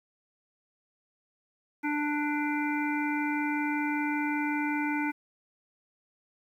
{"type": "harmonic tone with a mistuned harmonic", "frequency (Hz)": 295.8, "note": "D4", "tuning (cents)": 13, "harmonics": [1, 3, 5, 7, 8], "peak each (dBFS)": [-29, -34, -36, -37, -38], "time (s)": [1.83, 5.12], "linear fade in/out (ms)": 20, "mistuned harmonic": 7, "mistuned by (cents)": -17, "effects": ["10-bit"]}